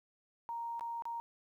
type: tone with dropouts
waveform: sine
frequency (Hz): 932.3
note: A#5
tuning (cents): 0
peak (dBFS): -37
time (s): 0.49-1.2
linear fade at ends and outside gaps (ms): 0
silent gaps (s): 0.795-0.809 / 1.022-1.054
effects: 12-bit